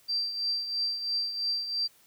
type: tone with tremolo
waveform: sine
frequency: 4699 Hz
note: D8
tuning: in tune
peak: -25 dBFS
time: 0.08-1.88 s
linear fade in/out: 20 ms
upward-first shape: triangle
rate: 3 Hz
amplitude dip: 65%
effects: white hiss -61 dBFS RMS until 2.06 s